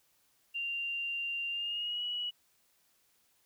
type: tone with pitch glide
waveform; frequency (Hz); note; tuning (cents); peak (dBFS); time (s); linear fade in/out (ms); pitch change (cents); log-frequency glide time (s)
sine; 2780 to 2928; F7 to F#7; -9 to -19; -33; 0.54-2.31; 20; +90; 1.49-2.04
effects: white hiss -71 dBFS RMS until 3.45 s